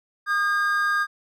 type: tone pair together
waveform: triangle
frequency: 1225.1 / 1616 Hz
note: D#6 / G#6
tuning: -27 / -48 cents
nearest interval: perfect fourth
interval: 479 cents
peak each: -22 / -20 dBFS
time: 0.26-1.07 s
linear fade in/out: 50 ms
effects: none